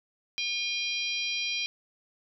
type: harmonic tone with a mistuned harmonic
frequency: 801 Hz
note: G5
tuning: 37 cents sharp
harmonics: 3 / 4 / 5 / 6 / 7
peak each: -32 / -34 / -36 / -38 / -39 dBFS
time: 0.38-1.66 s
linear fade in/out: 0 ms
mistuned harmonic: 3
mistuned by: +16 cents
effects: none